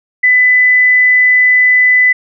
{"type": "tone", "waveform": "sine", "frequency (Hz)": 2000, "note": "B6", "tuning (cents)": 21, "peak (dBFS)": -5, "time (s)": [0.23, 2.13], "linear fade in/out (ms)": 10, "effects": []}